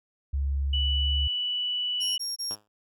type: tone with pitch glide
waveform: sine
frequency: 69.3 to 70.19 Hz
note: C#2 to C#2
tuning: 0 to +22 cents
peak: -24 dBFS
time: 0.33-1.28 s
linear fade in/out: 10 ms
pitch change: +22 cents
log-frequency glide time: 0.95-1.13 s
type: tone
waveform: sine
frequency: 2960 Hz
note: F#7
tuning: in tune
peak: -26 dBFS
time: 0.73-2.18 s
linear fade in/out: 5 ms
type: tone bursts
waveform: 35% pulse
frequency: 5570 Hz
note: F8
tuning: 5 cents flat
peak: -27 dBFS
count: 3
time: 2-2.556 s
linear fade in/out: 20 ms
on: 170 ms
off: 23 ms
type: tone with exponential decay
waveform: 5% pulse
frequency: 104.9 Hz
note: G#2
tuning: 18 cents sharp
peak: -27 dBFS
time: 2.51-2.68 s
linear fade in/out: 0 ms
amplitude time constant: 36 ms
effects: none